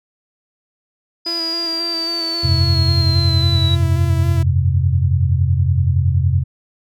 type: linear sweep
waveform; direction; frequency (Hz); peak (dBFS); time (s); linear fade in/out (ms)
sine; down; 4978 to 3876; -19; 1.25-3.76; 20
type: tone with vibrato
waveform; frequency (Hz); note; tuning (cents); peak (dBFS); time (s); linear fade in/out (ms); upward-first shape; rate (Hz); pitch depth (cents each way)
sawtooth; 333.6; E4; +21; -23; 1.26-4.43; 5; square; 3.7; 20
type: chord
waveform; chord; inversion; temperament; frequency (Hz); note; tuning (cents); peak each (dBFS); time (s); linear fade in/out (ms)
sine; F suspended second; none; equal; 87.31 / 98 / 130.81; F2 / G2 / C3; 0 / 0 / 0; -15 / -19 / -17; 2.43-6.44; 20
effects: none